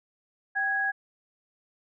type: tone pair together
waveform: sine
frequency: 781 / 1657.5 Hz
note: G5 / G#6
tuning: -7 / -4 cents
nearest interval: octave + minor second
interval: 1303 cents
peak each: -32 / -25 dBFS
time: 0.55-0.92 s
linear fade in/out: 20 ms
effects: none